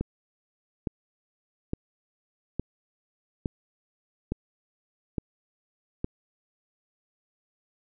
click train, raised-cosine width 3 ms, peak -15 dBFS, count 8, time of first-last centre 0.01-6.044 s, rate 1.16 Hz, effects none

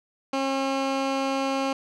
15% pulse tone with low-pass filter, 270.3 Hz, C#4, 44 cents flat, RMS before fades -26 dBFS, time 0.33-1.73 s, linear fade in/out 5 ms, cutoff 5400 Hz, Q 0.76, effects none

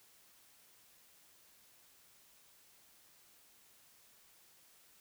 silence, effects white hiss -65 dBFS RMS until 5 s

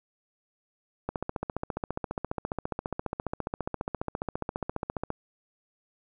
click train, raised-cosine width 1 ms, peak -16 dBFS, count 60, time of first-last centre 1.09-5.104 s, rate 14.7 Hz, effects none

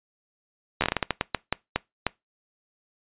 slowing click train, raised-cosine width 0.3 ms, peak -6 dBFS, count 14, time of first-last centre 0.81-2.067 s, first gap 12 ms, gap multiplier 1.31, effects noise-tail reverb RT60 0.2 s tail -23 dB re dry + resampled to 8000 Hz

